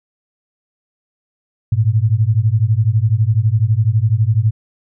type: beating tone pair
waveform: sine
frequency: 103.9 / 115.9 Hz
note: G#2 / A#2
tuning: +1 / -10 cents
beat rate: 12 Hz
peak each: -14 dBFS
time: 1.72-4.51 s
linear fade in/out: 5 ms
effects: none